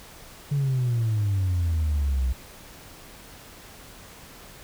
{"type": "exponential sweep", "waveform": "sine", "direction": "down", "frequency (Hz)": [145.5, 61.74], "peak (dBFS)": -19, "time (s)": [0.51, 2.33], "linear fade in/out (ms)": 10, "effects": ["tanh soft clip ceiling -19 dBFS", "pink hiss -46 dBFS RMS until 4.63 s"]}